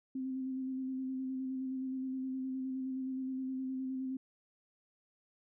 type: tone with vibrato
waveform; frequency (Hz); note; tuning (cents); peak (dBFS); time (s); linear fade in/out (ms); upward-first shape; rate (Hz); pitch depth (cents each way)
sine; 261.6; C4; 0; -35; 0.15-4.17; 5; square; 9.6; 16
effects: none